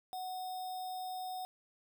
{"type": "tone with sample-and-hold", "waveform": "sine", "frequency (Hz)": 740, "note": "F#5", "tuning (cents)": 0, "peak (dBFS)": -38, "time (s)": [0.13, 1.45], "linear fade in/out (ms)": 0, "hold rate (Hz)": 4410, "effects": []}